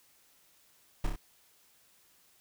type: noise with echo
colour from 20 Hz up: brown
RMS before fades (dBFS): -27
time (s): 1.04-1.07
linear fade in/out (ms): 5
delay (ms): 30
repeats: 3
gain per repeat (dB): -3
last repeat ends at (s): 1.16
effects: white hiss -65 dBFS RMS until 2.4 s